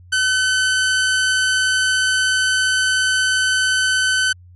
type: tone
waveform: sawtooth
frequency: 1519 Hz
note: F#6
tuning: 45 cents sharp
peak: -11 dBFS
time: 0.12-4.33 s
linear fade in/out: 10 ms
effects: added 89 Hz sine -41 dBFS peak until 4.55 s + MP3 48 kbps